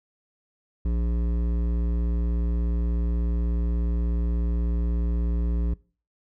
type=tone with hard clipping; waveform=triangle; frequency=58.27 Hz; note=A#1; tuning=in tune; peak=-24 dBFS; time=0.85-5.74 s; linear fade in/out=5 ms; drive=16 dB; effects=noise-tail reverb RT60 0.4 s tail -23 dB re dry